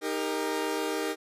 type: chord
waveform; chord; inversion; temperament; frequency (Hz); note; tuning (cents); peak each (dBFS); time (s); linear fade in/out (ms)
sawtooth; Eb major; none; equal with one note detuned; 311.1 / 399.3 / 466.2; Eb4 / G4 / Bb4; 0 / +32 / 0; -29 / -29 / -29; 0.01-1.16; 50
effects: resampled to 32000 Hz